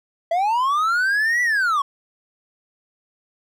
triangle linear two-way sweep, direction up then down, 652 to 1977 to 1078 Hz, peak -15 dBFS, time 0.31-1.82 s, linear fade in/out 5 ms, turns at 1.42 s, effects none

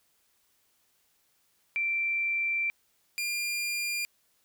sine / sawtooth tone pair in turn, 2349 / 2400 Hz, D7 / D7, 0 / +37 cents, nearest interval unison, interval 37 cents, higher second, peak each -26 dBFS, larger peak neither, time 1.76-2.7 / 3.18-4.05 s, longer first, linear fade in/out 0 ms, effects white hiss -70 dBFS RMS until 4.44 s

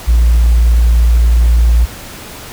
sine tone, 58 Hz, A#1, 8 cents flat, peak -4 dBFS, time 0.07-1.86 s, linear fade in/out 20 ms, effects tanh soft clip ceiling -2 dBFS + pink hiss -30 dBFS RMS until 2.52 s

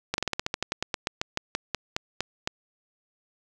slowing click train, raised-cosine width 0.2 ms, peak -9 dBFS, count 20, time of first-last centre 0.14-2.475 s, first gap 41 ms, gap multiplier 1.11, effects none

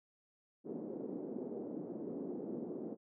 white band-pass noise, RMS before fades -43 dBFS, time 0.64-2.97 s, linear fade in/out 50 ms, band 210 to 410 Hz, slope 24 dB/octave, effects none

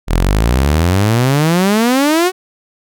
sawtooth exponential sweep, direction up, 38.88 to 379.7 Hz, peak -6 dBFS, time 0.07-2.32 s, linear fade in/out 50 ms, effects none

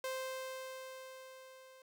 sawtooth tone with level ramp, 522 Hz, C5, 4 cents flat, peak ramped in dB -33 to -53 dBFS, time 0.04-1.82 s, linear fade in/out 2 ms, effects none

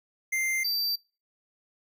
square tone pair in turn, 2093 / 4666 Hz, C7 / D8, 0 / -12 cents, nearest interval octave + major second, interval 1388 cents, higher second, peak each -26 dBFS, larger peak neither, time 0.32-0.64 / 0.64-0.96 s, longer neither, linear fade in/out 10 ms, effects noise-tail reverb RT60 0.3 s tail -23 dB re dry

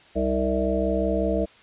harmonic tone with a mistuned harmonic, 65.41 Hz, C2, in tune, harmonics 1 / 3 / 5 / 7 / 9 / 10, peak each -28 / -28 / -28 / -28 / -28 / -28 dBFS, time 0.15-1.46 s, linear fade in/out 20 ms, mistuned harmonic 5, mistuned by -40 cents, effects white hiss -52 dBFS RMS until 1.62 s + resampled to 8000 Hz

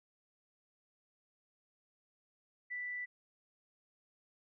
sine tone, 1975.5 Hz, B6, in tune, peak -38 dBFS, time 2.7-3.06 s, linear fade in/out 20 ms, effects none

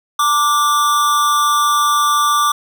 square tone with amplitude modulation, 1174.7 Hz, D6, in tune, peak -10 dBFS, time 0.19-2.52 s, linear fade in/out 5 ms, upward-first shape sine, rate 274 Hz, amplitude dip 55%, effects none

